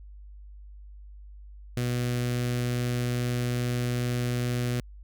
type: tone with notch filter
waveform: sawtooth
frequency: 122.4 Hz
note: B2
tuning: 15 cents flat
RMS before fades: -28 dBFS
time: 1.77-4.8 s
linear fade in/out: 0 ms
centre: 920 Hz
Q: 1.2
effects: added 50 Hz sine -43 dBFS peak until 5.03 s